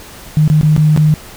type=tone with dropouts; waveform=sine; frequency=153.2 Hz; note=D#3; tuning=27 cents flat; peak=-6 dBFS; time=0.37-1.14 s; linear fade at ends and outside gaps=0 ms; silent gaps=0.478-0.5 / 0.612-0.631 / 0.764-0.778 / 0.963-0.975 s; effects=pink hiss -34 dBFS RMS until 1.36 s